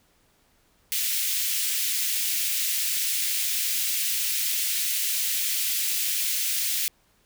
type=high-pass noise; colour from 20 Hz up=white; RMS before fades=-26 dBFS; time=0.92-6.88 s; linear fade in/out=0 ms; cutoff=2100 Hz; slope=24 dB/octave; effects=pink hiss -64 dBFS RMS until 7.25 s